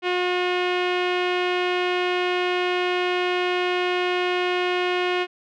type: tone with low-pass filter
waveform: sawtooth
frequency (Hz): 360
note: F#4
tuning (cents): -47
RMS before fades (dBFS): -23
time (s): 0.02-5.27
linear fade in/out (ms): 50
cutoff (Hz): 2800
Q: 2.5
effects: none